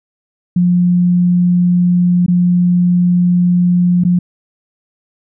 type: tone with dropouts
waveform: sine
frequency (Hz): 177.3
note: F3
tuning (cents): +26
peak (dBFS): -8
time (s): 0.56-4.19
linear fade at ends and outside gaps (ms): 5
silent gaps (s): 2.263-2.281 / 4.038-4.049
effects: none